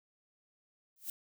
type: noise with exponential growth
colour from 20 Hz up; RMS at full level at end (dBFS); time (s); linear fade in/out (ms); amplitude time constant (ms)
violet; -35; 0.96-1.1; 2; 30
effects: none